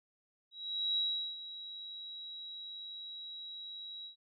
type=tone with ADSR envelope; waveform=sine; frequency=3867 Hz; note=B7; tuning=37 cents flat; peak=-29 dBFS; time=0.51-4.16 s; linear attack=460 ms; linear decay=390 ms; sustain=-14 dB; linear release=110 ms; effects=none